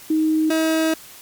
sine / 30% pulse tone pair in turn, 313.8 / 319.8 Hz, D#4 / D#4, +15 / +48 cents, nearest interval unison, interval 33 cents, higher second, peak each -15 / -14 dBFS, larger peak second, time 0.1-0.5 / 0.5-0.94 s, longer second, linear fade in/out 5 ms, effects white hiss -42 dBFS RMS until 1.21 s + MP3 96 kbps

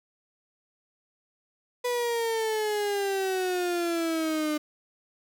35% pulse exponential sweep, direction down, 494.2 to 299.8 Hz, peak -24 dBFS, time 1.84-4.58 s, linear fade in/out 10 ms, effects none

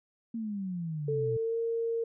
sine exponential sweep, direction down, 233.1 to 118.5 Hz, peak -32 dBFS, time 0.34-1.37 s, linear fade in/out 5 ms
sine tone with pitch glide, 440 to 459.7 Hz, A4 to A#4, 0 to -24 cents, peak -28 dBFS, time 1.08-2.04 s, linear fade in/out 5 ms, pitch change +76 cents, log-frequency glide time 1.2-1.58 s
effects none

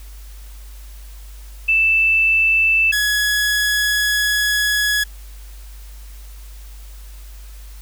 sine / sawtooth tone pair in turn, 2646 / 1682.8 Hz, E7 / G#6, +6 / +22 cents, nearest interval minor sixth, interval 784 cents, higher first, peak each -12 dBFS, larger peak neither, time 1.68-2.92 / 2.92-5.04 s, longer second, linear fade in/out 10 ms, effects added 50 Hz sine -34 dBFS peak until 7.81 s + white hiss -47 dBFS RMS until 7.81 s

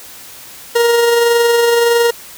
40% pulse tone with amplitude modulation, 470 Hz, A#4, 14 cents sharp, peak -7 dBFS, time 0.75-2.11 s, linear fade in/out 10 ms, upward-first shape sine, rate 21.6 Hz, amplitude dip 30%, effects white hiss -35 dBFS RMS until 2.37 s

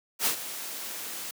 white noise with ADSR envelope, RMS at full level -24 dBFS, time 0.19-1.31 s, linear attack 70 ms, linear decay 97 ms, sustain -13 dB, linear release 4 ms, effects high-pass 200 Hz 12 dB/octave

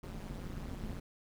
brown noise with amplitude modulation, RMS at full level -38 dBFS, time 0.03-1 s, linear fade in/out 5 ms, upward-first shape sine, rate 186 Hz, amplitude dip 100%, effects none

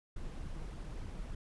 brown noise with flanger, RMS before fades -42 dBFS, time 0.16-1.35 s, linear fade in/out 5 ms, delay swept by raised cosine 0.6 to 6.5 ms, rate 3.4 Hz, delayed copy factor +0.5, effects resampled to 24000 Hz

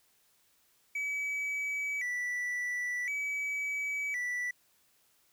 triangle tone with vibrato, 2119 Hz, C7, 21 cents sharp, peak -30 dBFS, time 0.95-4.51 s, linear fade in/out 5 ms, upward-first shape square, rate 0.47 Hz, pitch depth 130 cents each way, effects white hiss -69 dBFS RMS until 5.32 s

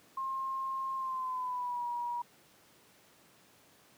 sine tone with pitch glide, 1065 to 959.8 Hz, C6 to B5, +30 to -50 cents, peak -33 dBFS, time 0.17-2.22 s, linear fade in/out 5 ms, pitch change -180 cents, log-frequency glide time 0.95-1.86 s, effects pink hiss -62 dBFS RMS until 3.97 s + high-pass 150 Hz 12 dB/octave

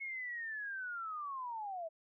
sine linear sweep, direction down, 2190 to 630 Hz, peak -39 dBFS, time 0-1.89 s, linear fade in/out 20 ms, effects none

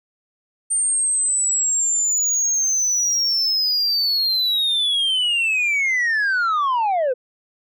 sine linear sweep, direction down, 8840 to 480.2 Hz, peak -14 dBFS, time 0.7-7.14 s, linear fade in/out 20 ms, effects tanh soft clip ceiling -16 dBFS

